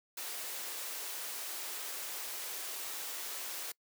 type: high-pass noise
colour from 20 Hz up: white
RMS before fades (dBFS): -41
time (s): 0.17-3.72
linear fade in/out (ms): 5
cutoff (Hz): 330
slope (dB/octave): 24
effects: noise-tail reverb RT60 0.1 s tail -24 dB re dry